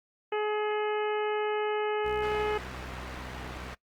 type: harmonic tone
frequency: 423 Hz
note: G#4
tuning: 32 cents sharp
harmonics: 1 / 2 / 3 / 4 / 5 / 6 / 7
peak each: -28 / -34 / -38 / -40 / -42 / -44 / -45 dBFS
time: 0.32-2.58 s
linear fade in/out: 5 ms
type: tone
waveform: sawtooth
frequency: 63 Hz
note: B1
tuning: 35 cents sharp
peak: -37 dBFS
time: 2.04-3.75 s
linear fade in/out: 20 ms
type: low-pass noise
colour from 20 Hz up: white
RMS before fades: -43 dBFS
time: 2.22-3.75 s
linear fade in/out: 10 ms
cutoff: 1800 Hz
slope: 12 dB/octave
effects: noise-tail reverb RT60 0.1 s tail -21 dB re dry + Opus 32 kbps